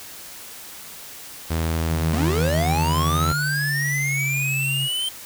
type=tone; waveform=sawtooth; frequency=81.3 Hz; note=E2; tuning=23 cents flat; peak=-17 dBFS; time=1.5-3.33 s; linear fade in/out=10 ms
type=tone with pitch glide; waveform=sine; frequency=156.9 to 136.59 Hz; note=D#3 to C#3; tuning=+15 to -25 cents; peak=-24 dBFS; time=1.89-4.89 s; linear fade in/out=50 ms; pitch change=-240 cents; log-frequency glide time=2.42-4.4 s
type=linear sweep; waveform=square; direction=up; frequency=199.6 to 3136 Hz; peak=-23 dBFS; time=2.13-5.09 s; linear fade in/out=5 ms
effects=white hiss -39 dBFS RMS until 5.25 s